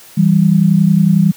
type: tone pair together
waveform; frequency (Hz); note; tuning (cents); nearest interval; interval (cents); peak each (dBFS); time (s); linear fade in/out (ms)
sine; 163.97 / 195; E3 / G3; -9 / -9; minor third; 300; -10; 0.17-1.32; 10
effects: white hiss -40 dBFS RMS until 1.36 s + high-pass 60 Hz 12 dB/octave